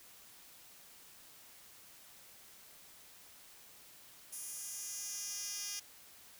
10% pulse tone with high-pass filter sweep, 406.2 Hz, G#4, 38 cents flat, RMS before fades -43 dBFS, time 4.32-5.8 s, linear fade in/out 10 ms, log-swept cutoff 9000 to 4600 Hz, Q 1.9, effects white hiss -58 dBFS RMS until 6.39 s

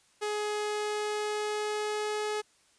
sawtooth tone with pitch glide, 420 to 423.4 Hz, G#4 to G#4, +19 to +33 cents, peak -26 dBFS, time 0.21-2.42 s, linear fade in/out 20 ms, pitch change +14 cents, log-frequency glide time 0.54-2.27 s, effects white hiss -65 dBFS RMS until 2.78 s + resampled to 22050 Hz

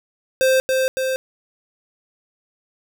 square tone with echo, 523 Hz, C5, 1 cent flat, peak -14 dBFS, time 0.41-0.6 s, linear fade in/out 0 ms, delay 280 ms, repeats 2, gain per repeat -3 dB, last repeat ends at 1.16 s, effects none

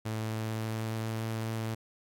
sawtooth tone with pitch glide, 110 to 111.99 Hz, A2 to A2, 0 to +31 cents, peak -28 dBFS, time 0.05-1.75 s, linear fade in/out 10 ms, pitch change +31 cents, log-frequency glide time 0.18-1.23 s, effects AAC 64 kbps

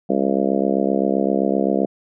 harmonic tone, 67.7 Hz, C#2, 40 cents flat, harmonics 3 / 4 / 5 / 6 / 7 / 8 / 9 / 10, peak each -22 / -23 / -24 / -25 / -25 / -26 / -27 / -27 dBFS, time 0.09-1.86 s, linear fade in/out 10 ms, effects none

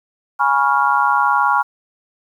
sine chord, C# dominant seventh, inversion second, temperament equal with one note detuned, 830.6 / 969.7 / 1108.7 / 1396.9 Hz, G#5 / B5 / C#6 / E#6, 0 / -32 / 0 / 0 cents, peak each -18 dBFS, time 0.39-1.63 s, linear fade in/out 20 ms, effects 8-bit

